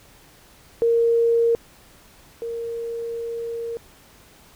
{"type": "tone pair in turn", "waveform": "sine", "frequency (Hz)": [464.4, 464.4], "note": ["A#4", "A#4"], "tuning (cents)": [-7, -7], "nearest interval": "unison", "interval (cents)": 0, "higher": "neither", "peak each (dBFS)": [-15, -26], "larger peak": "first", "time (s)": [[0.82, 1.55], [2.42, 3.77]], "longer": "second", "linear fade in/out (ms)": 0, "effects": ["pink hiss -51 dBFS RMS until 4.55 s"]}